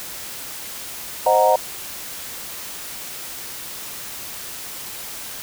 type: chord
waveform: sine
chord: C half-diminished seventh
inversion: none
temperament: equal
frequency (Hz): 523.3 / 622.3 / 740 / 932.3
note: C5 / Eb5 / Gb5 / Bb5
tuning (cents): 0 / 0 / 0 / 0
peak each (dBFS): -18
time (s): 1.26-1.56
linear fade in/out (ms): 5
effects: white hiss -33 dBFS RMS until 5.42 s